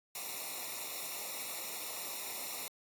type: noise with comb filter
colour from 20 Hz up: white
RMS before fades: -41 dBFS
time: 0.15-2.68 s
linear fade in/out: 2 ms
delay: 0.63 ms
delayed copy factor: -0.9
effects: AAC 64 kbps